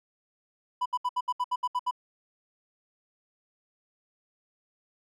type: tone bursts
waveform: triangle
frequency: 992 Hz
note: B5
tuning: 7 cents sharp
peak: -23 dBFS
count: 10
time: 0.81-1.911 s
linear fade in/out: 10 ms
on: 48 ms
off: 69 ms
effects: none